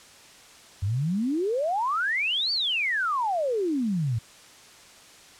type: exponential two-way sweep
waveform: sine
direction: up then down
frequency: 90.8 to 4681 to 106 Hz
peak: -23 dBFS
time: 0.82-4.19 s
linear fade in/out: 10 ms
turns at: 2.52 s
effects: white hiss -50 dBFS RMS until 5.39 s + low-pass 8000 Hz 12 dB/octave